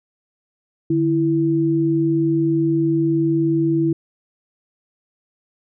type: tone pair together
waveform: sine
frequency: 148.87 / 329.6 Hz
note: D3 / E4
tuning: +24 / 0 cents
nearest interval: octave + major second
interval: 1376 cents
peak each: -21 / -16 dBFS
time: 0.9-3.93 s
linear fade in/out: 5 ms
effects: none